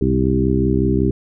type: harmonic tone with a mistuned harmonic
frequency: 65.41 Hz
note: C2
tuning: in tune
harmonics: 1 / 2 / 3 / 4 / 5 / 6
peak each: -21 / -21 / -21 / -21 / -21 / -21 dBFS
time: 0.01-1.11 s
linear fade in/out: 5 ms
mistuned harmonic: 2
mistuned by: -54 cents
effects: none